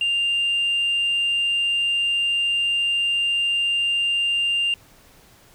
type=tone; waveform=sine; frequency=2794 Hz; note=F7; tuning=in tune; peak=-17 dBFS; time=0.01-4.74 s; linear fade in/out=2 ms; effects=tanh soft clip ceiling -16 dBFS + pink hiss -52 dBFS RMS until 5.54 s